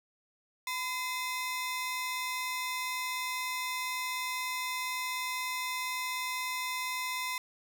sawtooth ring-modulated tone, 1537 Hz, G6, 35 cents flat, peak -26 dBFS, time 0.67-7.38 s, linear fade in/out 2 ms, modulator 527 Hz, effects none

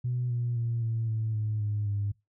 sine tone with pitch steps, 123.47 / 120.09 / 116.81 / 113.62 / 110.51 / 107.49 / 104.55 / 101.69 Hz, B2 / B2 / A#2 / A#2 / A2 / A2 / G#2 / G#2, 0 / -48 / +4 / -44 / +8 / -40 / +12 / -36 cents, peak -26 dBFS, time 0.04-2.12 s, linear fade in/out 10 ms, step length 260 ms, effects noise-tail reverb RT60 0.2 s tail -22 dB re dry + tanh soft clip ceiling -22 dBFS

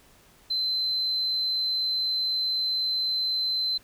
sine tone, 4072 Hz, C8, 48 cents flat, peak -23 dBFS, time 0.5-3.78 s, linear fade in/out 10 ms, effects tanh soft clip ceiling -19 dBFS + pink hiss -57 dBFS RMS until 3.83 s

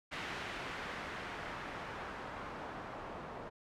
white noise with low-pass filter sweep, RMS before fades -44 dBFS, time 0.11-3.5 s, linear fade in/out 20 ms, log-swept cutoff 2300 to 900 Hz, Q 0.99, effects none

